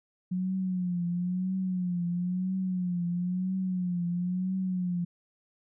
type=tone with vibrato; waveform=sine; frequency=180.9 Hz; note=F#3; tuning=39 cents flat; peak=-27 dBFS; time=0.31-5.05 s; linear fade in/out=10 ms; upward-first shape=triangle; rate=1 Hz; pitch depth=83 cents each way; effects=none